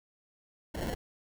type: noise with sample-and-hold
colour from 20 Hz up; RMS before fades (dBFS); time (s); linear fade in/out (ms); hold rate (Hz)
pink; -34; 0.74-0.95; 10; 1225
effects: none